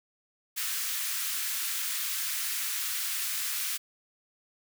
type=high-pass noise; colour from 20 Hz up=white; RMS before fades=-32 dBFS; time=0.56-3.78 s; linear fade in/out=20 ms; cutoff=1300 Hz; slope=24 dB/octave; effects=none